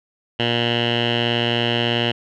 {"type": "tone with low-pass filter", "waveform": "10% pulse", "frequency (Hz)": 118.4, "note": "A#2", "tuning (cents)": 27, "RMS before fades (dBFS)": -20, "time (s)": [0.39, 2.12], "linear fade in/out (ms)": 10, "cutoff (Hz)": 3000, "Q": 6.4, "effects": []}